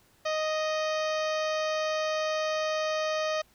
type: harmonic tone with a mistuned harmonic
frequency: 622.3 Hz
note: D#5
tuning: in tune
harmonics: 1 / 2 / 3 / 4 / 5 / 6 / 7 / 8 / 9 / 10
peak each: -28 / -34 / -38 / -40 / -42 / -44 / -45 / -46 / -47 / -48 dBFS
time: 0.25-3.42 s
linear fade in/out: 10 ms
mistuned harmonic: 7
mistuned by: +31 cents
effects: pink hiss -63 dBFS RMS until 3.54 s